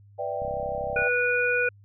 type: chord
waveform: sine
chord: E minor seventh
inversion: second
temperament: equal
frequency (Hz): 493.9 / 587.3 / 659.3 / 784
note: B4 / D5 / E5 / G5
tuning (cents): 0 / 0 / 0 / 0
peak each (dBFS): -34 / -31 / -35 / -33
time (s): 0.18-1.09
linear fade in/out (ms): 20
type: click train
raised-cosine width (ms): 5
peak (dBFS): -28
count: 21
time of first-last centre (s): 0.42-1.021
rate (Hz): 33.3
type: harmonic tone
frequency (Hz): 489.2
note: B4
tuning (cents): -16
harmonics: 1 / 3 / 5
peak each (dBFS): -26 / -24 / -27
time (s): 0.96-1.69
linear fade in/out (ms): 5
effects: added 101 Hz sine -50 dBFS peak until 1.84 s